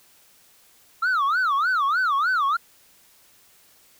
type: tone with vibrato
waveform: sine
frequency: 1292 Hz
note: E6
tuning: 35 cents flat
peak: -16 dBFS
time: 1.02-2.57 s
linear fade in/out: 10 ms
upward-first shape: sine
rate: 3.3 Hz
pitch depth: 290 cents each way
effects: tanh soft clip ceiling -18 dBFS + white hiss -56 dBFS RMS until 3.99 s